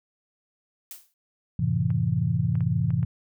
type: noise with exponential decay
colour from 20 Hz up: blue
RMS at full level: -37 dBFS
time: 0.91-1.14 s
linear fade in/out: 1 ms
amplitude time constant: 49 ms
type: chord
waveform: sine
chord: F# half-diminished seventh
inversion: none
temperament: just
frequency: 92.5 / 111 / 133.2 / 166.5 Hz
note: F#2 / A2 / C3 / E3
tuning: 0 / +16 / +31 / +18 cents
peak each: -31 / -26 / -26 / -26 dBFS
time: 1.59-3.05 s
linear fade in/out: 5 ms
type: clicks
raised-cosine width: 0.5 ms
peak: -30 dBFS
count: 5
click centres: 1.904 / 2.554 / 2.607 / 2.905 / 3.03 s
effects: none